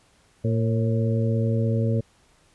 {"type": "harmonic tone with a mistuned harmonic", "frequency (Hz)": 113.8, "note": "A#2", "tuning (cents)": -41, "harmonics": [1, 2, 3, 4, 5], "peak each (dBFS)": [-21, -27, -35, -30, -32], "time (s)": [0.44, 2.01], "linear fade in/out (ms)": 10, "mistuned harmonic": 5, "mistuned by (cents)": -52, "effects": ["pink hiss -60 dBFS RMS until 2.54 s", "resampled to 24000 Hz"]}